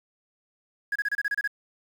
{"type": "tone bursts", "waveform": "sine", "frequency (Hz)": 1661.2, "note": "G#6", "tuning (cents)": 0, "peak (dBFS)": -22, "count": 9, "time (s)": [0.92, 1.476], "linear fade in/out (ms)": 5, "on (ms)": 36, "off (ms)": 29, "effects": ["tanh soft clip ceiling -20 dBFS", "8-bit"]}